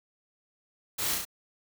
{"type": "noise with echo", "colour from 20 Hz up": "white", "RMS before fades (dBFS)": -32, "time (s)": [0.98, 1.15], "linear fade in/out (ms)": 10, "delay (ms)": 34, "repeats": 3, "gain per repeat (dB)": -2, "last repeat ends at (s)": 1.252, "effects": []}